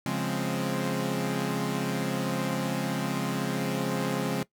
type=chord; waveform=sawtooth; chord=Db major seventh; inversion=none; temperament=equal; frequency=138.59 / 174.61 / 207.7 / 261.6 Hz; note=Db3 / F3 / Ab3 / C4; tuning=0 / 0 / 0 / 0 cents; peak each=-29 dBFS; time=0.06-4.43 s; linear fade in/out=2 ms; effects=noise-tail reverb RT60 0.1 s tail -19 dB re dry